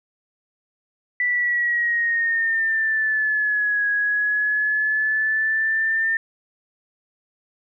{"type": "exponential two-way sweep", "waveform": "sine", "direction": "down then up", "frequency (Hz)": [1975.5, 1660, 1804], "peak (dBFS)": -18, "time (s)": [1.2, 6.17], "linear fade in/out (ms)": 2, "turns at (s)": 3.88, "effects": []}